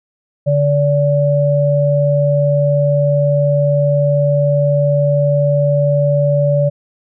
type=tone pair together; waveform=sine; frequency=144.3 / 577.2 Hz; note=D3 / D5; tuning=-30 / -30 cents; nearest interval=2 octaves; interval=2400 cents; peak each=-13 dBFS; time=0.46-6.7 s; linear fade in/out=20 ms; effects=none